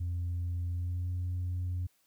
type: tone with pitch glide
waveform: sine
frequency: 87.31 to 89.61 Hz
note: F2 to F2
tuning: 0 to +45 cents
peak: -29 dBFS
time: 0-1.87 s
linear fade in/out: 10 ms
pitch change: +45 cents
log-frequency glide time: 0.71-1.11 s
effects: tanh soft clip ceiling -29 dBFS + white hiss -71 dBFS RMS until 2.06 s